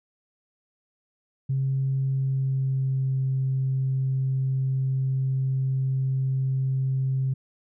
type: tone with pitch glide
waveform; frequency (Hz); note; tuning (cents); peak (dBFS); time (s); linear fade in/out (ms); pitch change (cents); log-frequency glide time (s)
sine; 134.4 to 132.63; C3 to C3; +47 to +24; -21; 1.49-7.34; 10; -23; 2.03-3.21
effects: tanh soft clip ceiling -17 dBFS